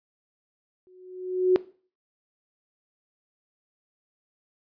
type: tone with exponential growth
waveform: sine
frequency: 367.8 Hz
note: F#4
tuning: 10 cents flat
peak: -13 dBFS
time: 0.87-1.56 s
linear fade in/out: 0 ms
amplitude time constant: 150 ms
effects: noise-tail reverb RT60 0.4 s tail -18 dB re dry + resampled to 11025 Hz